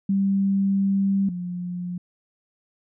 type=tone pair in turn; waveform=sine; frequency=196 / 177.75 Hz; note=G3 / F3; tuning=0 / +31 cents; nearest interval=major second; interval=169 cents; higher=first; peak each=-18 / -27 dBFS; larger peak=first; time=0.09-1.29 / 1.29-1.98 s; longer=first; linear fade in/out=5 ms; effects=none